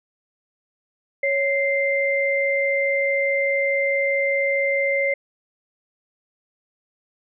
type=tone pair together; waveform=sine; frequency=553.3 / 2089 Hz; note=C#5 / C7; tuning=-3 / -3 cents; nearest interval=octave + major seventh; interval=2300 cents; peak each=-21 dBFS; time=1.23-5.14 s; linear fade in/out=5 ms; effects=none